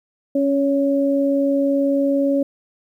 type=tone pair together; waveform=sine; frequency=277.2 / 559.2 Hz; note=C#4 / C#5; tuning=0 / +15 cents; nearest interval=octave; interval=1215 cents; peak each=-17 / -19 dBFS; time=0.35-2.43 s; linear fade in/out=5 ms; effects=9-bit